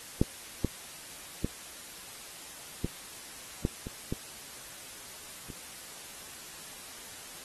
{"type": "clicks", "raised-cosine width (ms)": 3, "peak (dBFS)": [-9, -12, -16, -18, -14, -24, -18, -29], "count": 8, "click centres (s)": [0.215, 0.647, 1.446, 2.846, 3.651, 3.869, 4.125, 5.502], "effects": ["white hiss -46 dBFS RMS until 7.44 s", "AAC 32 kbps"]}